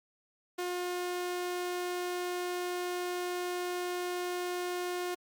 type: tone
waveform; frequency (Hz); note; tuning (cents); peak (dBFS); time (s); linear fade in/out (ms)
sawtooth; 357.3; F4; +40; -29; 0.58-5.15; 10
effects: Opus 48 kbps